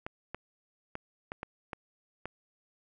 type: clicks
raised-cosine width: 0.5 ms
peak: -22 dBFS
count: 7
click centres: 0.065 / 0.346 / 0.954 / 1.319 / 1.431 / 1.732 / 2.256 s
effects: none